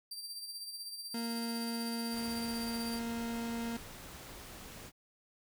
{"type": "tone with tremolo", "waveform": "sawtooth", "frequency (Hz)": 4699, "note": "D8", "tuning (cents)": 0, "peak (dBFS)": -37, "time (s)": [0.11, 2.99], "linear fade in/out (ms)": 5, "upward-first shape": "sine", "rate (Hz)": 16, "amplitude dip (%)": 50}
{"type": "tone", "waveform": "40% pulse", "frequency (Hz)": 232, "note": "A#3", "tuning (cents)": -8, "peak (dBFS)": -35, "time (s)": [1.14, 3.77], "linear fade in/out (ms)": 5}
{"type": "noise", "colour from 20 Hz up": "pink", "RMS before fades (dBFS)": -49, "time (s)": [2.11, 4.92], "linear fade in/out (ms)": 50}
{"effects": []}